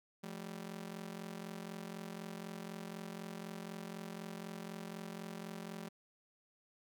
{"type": "ring-modulated tone", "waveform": "sawtooth", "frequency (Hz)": 194.5, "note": "G3", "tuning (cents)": -13, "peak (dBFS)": -37, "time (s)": [0.23, 5.89], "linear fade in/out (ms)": 10, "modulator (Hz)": 22, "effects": []}